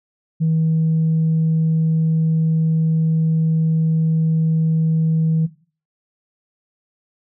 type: tone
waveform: sine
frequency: 160.5 Hz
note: E3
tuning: 46 cents flat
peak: -13 dBFS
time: 0.4-5.47 s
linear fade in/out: 20 ms
effects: noise-tail reverb RT60 0.4 s tail -17 dB re dry + tanh soft clip ceiling -11 dBFS